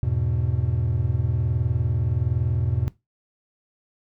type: chord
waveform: triangle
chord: E major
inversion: none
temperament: equal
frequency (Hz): 82.41 / 103.83 / 123.47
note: E2 / G#2 / B2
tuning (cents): 0 / 0 / 0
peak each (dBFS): -24 / -24 / -22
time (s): 0.03-2.88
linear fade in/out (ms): 0
effects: noise-tail reverb RT60 0.2 s tail -19 dB re dry